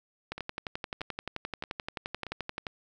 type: two click trains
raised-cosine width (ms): 0.3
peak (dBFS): -23 / -18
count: 4 / 28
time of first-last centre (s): 0.38-2.267 / 0.32-2.668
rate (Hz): 1.59 / 11.5
effects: none